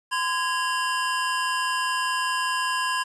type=tone cluster; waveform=square; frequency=1025 / 1650 / 2788 Hz; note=C6 / G#6 / F7; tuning=-36 / -12 / -4 cents; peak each=-26 / -29 / -33 dBFS; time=0.11-3.04 s; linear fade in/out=20 ms; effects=resampled to 24000 Hz + 9-bit